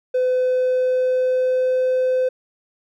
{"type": "tone with pitch glide", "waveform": "triangle", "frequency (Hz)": [507, 512], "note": ["B4", "C5"], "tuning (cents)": [45, -38], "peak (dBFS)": -13, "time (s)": [0.14, 2.29], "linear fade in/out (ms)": 10, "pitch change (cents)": 17, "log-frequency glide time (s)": [0.29, 1.85], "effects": ["tanh soft clip ceiling -11 dBFS"]}